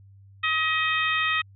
harmonic tone with a mistuned harmonic, 633 Hz, D#5, 30 cents sharp, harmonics 2 / 3 / 4 / 5 / 6, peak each -27 / -26 / -27 / -32 / -33 dBFS, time 0.43-1.42 s, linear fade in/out 10 ms, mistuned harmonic 6, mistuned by -64 cents, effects added 98 Hz sine -48 dBFS peak until 1.55 s

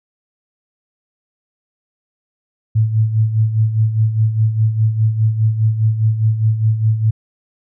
sine tone with tremolo, 110 Hz, A2, in tune, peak -9 dBFS, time 2.75-7.11 s, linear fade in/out 10 ms, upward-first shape sine, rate 4.9 Hz, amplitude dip 65%, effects none

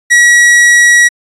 45% pulse tone, 1920 Hz, B6, 49 cents flat, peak -3 dBFS, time 0.1-1.09 s, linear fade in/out 20 ms, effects resampled to 24000 Hz

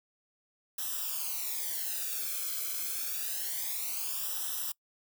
blue noise with flanger, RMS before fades -35 dBFS, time 0.78-4.72 s, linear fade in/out 5 ms, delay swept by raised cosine 0.44 to 1.09 ms, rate 0.27 Hz, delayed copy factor -0.9, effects noise-tail reverb RT60 0.1 s tail -24 dB re dry

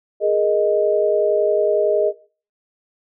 sine chord, Ab suspended second, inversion none, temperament equal, 415.3 / 466.2 / 622.3 Hz, Ab4 / Bb4 / Eb5, 0 / 0 / 0 cents, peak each -18 / -22 / -17 dBFS, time 0.2-2.13 s, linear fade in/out 50 ms, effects noise-tail reverb RT60 0.4 s tail -19 dB re dry

